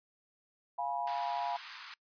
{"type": "chord", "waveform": "sine", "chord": "F diminished", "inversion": "none", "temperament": "equal with one note detuned", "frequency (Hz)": [698.5, 830.6, 973], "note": ["F5", "Ab5", "Cb6"], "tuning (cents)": [0, 0, -26], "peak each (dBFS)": -37, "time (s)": [0.78, 1.57], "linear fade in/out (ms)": 10}
{"type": "high-pass noise", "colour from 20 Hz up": "pink", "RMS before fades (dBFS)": -46, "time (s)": [1.07, 1.94], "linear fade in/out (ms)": 2, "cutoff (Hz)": 980, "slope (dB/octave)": 48}
{"effects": ["noise-tail reverb RT60 0.1 s tail -24 dB re dry", "resampled to 11025 Hz"]}